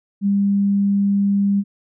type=tone; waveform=sine; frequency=200 Hz; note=G3; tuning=35 cents sharp; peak=-14 dBFS; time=0.21-1.64 s; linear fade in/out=50 ms; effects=none